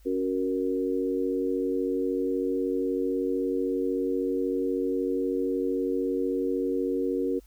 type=chord; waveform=sine; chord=F# major; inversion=second; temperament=equal; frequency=277.2 / 370 / 466.2 Hz; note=C#4 / F#4 / A#4; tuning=0 / 0 / 0 cents; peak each=-29 dBFS; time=0.05-7.4 s; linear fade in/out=20 ms; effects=added 50 Hz sine -51 dBFS peak until 7.46 s + white hiss -64 dBFS RMS until 7.46 s